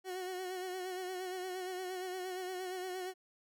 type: tone with vibrato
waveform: 30% pulse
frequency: 368.5 Hz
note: F#4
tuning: 7 cents flat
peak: -36 dBFS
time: 0.04-3.14 s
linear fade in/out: 50 ms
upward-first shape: sine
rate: 8.6 Hz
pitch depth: 41 cents each way
effects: none

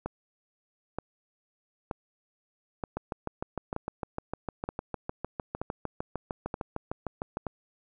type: two click trains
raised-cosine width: 1 ms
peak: -18 / -18 dBFS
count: 9 / 30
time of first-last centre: 0.06-7.467 / 2.97-7.371 s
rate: 1.08 / 6.59 Hz
effects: none

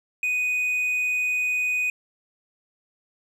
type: tone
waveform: triangle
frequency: 2489 Hz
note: D#7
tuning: in tune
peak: -20 dBFS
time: 0.23-1.9 s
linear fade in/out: 2 ms
effects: none

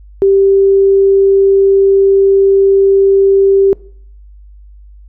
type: tone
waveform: sine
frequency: 391.6 Hz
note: G4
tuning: 2 cents flat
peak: -5 dBFS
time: 0.22-3.73 s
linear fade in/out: 0 ms
effects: noise-tail reverb RT60 0.6 s tail -23 dB re dry + added 50 Hz sine -34 dBFS peak until 5.08 s

